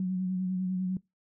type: tone with vibrato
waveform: sine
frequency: 185 Hz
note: F#3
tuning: in tune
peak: -27 dBFS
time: 0-0.97 s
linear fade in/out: 2 ms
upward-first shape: sine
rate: 10 Hz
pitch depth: 28 cents each way
effects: noise-tail reverb RT60 0.2 s tail -23 dB re dry